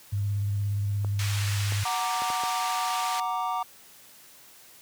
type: tone with vibrato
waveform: sine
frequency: 101.5 Hz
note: G#2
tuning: 39 cents flat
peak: -24 dBFS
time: 0.12-1.84 s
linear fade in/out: 10 ms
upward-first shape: sine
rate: 17 Hz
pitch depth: 28 cents each way
type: clicks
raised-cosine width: 1 ms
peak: -24 dBFS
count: 5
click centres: 1.047 / 1.722 / 2.22 / 2.302 / 2.436 s
type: band-pass noise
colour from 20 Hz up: pink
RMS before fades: -35 dBFS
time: 1.19-3.2 s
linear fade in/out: 2 ms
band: 1600 to 9100 Hz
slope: 12 dB/octave
type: chord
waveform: triangle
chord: Gb augmented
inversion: none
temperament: equal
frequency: 740 / 932.3 / 1174.7 Hz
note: Gb5 / Bb5 / D6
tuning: 0 / 0 / 0 cents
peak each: -29 dBFS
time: 1.85-3.63 s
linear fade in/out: 5 ms
effects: white hiss -52 dBFS RMS until 4.81 s + high-pass 60 Hz 12 dB/octave